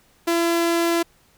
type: tone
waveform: sawtooth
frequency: 337.9 Hz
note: E4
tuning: 43 cents sharp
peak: -14 dBFS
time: 0.27-1.03 s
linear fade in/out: 10 ms
effects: pink hiss -58 dBFS RMS until 1.37 s

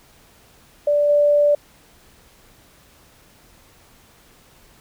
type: tone with level steps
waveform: sine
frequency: 585 Hz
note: D5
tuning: 7 cents flat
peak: -14 / -12 dBFS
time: 0.87-1.55 s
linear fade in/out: 5 ms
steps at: 1.09 s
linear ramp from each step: 5 ms
effects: pink hiss -52 dBFS RMS until 4.8 s

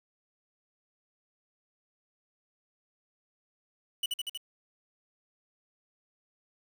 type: tone with echo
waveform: 45% pulse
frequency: 2960 Hz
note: F#7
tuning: in tune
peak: -27 dBFS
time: 4.03-4.06 s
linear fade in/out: 5 ms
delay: 79 ms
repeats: 4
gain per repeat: -2 dB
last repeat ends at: 4.376 s
effects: 9-bit

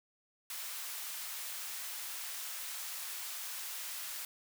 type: high-pass noise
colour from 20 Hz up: white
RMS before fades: -42 dBFS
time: 0.5-4.25 s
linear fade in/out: 2 ms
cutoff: 920 Hz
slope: 12 dB/octave
effects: none

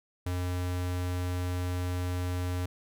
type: tone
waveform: square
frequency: 90 Hz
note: F#2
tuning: 47 cents flat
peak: -30 dBFS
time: 0.26-2.66 s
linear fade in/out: 5 ms
effects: none

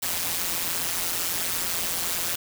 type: noise with amplitude modulation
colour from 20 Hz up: white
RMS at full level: -24 dBFS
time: 0.02-2.36 s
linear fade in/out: 10 ms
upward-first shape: sine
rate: 172 Hz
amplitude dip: 80%
effects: none

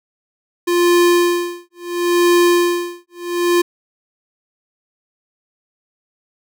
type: tone with tremolo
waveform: square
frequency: 349.2 Hz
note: F4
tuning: in tune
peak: -10 dBFS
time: 0.67-3.62 s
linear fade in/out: 10 ms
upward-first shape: sine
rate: 0.73 Hz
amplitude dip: 100%
effects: none

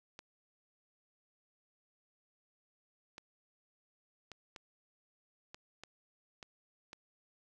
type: clicks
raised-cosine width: 0.2 ms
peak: -30 dBFS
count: 8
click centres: 0.191 / 3.181 / 4.317 / 4.562 / 5.545 / 5.836 / 6.428 / 6.931 s
effects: none

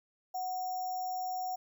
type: tone with sample-and-hold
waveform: sine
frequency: 740 Hz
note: F#5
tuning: in tune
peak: -33 dBFS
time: 0.34-1.56 s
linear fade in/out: 10 ms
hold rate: 6300 Hz
effects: none

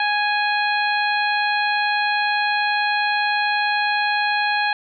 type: harmonic tone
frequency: 830.6 Hz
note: G#5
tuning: in tune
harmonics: 1 / 2 / 3 / 4 / 5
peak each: -21 / -22 / -25 / -31 / -29 dBFS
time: 0-4.73 s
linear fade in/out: 2 ms
effects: none

